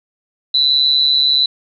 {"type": "tone with amplitude modulation", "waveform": "sine", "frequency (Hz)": 3983, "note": "B7", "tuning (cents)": 14, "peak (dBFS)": -7, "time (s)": [0.54, 1.46], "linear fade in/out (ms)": 5, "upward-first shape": "sine", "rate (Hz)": 141, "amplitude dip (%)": 75, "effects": []}